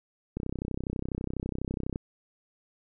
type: click train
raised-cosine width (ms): 3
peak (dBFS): -19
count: 52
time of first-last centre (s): 0.37-1.959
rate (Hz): 32.1
effects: none